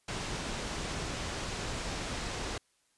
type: low-pass noise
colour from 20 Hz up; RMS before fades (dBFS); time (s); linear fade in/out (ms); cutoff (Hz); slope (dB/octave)
pink; -37; 0.08-2.58; 5; 8000; 24
effects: white hiss -72 dBFS RMS until 2.97 s + resampled to 24000 Hz